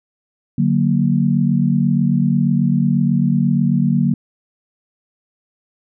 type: chord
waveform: sine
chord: D augmented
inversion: none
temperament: equal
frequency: 146.83 / 185 / 233.1 Hz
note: D3 / F#3 / A#3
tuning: 0 / 0 / 0 cents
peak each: -17 dBFS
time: 0.58-4.14 s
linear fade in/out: 5 ms
effects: none